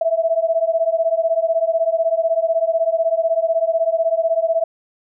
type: beating tone pair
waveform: sine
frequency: 650 / 666 Hz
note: E5 / E5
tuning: -24 / +18 cents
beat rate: 16 Hz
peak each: -18 dBFS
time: 0.01-4.64 s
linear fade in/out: 5 ms
effects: none